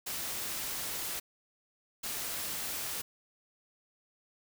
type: noise bursts at uneven times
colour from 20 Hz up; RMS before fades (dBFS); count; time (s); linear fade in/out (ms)
white; -37; 2; 0.06-1.2 / 2.03-3.02; 10
effects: none